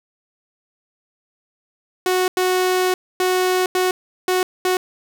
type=tone bursts at uneven times; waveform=sawtooth; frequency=368.1 Hz; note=F#4; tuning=9 cents flat; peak=-12 dBFS; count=6; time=2.06-2.28 / 2.37-2.94 / 3.2-3.66 / 3.75-3.91 / 4.28-4.43 / 4.65-4.77 s; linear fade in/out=2 ms; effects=none